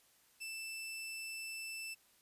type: tone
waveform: sawtooth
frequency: 2650 Hz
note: E7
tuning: 9 cents sharp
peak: -39 dBFS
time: 0.4-1.95 s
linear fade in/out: 20 ms
effects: white hiss -69 dBFS RMS until 2.21 s + resampled to 32000 Hz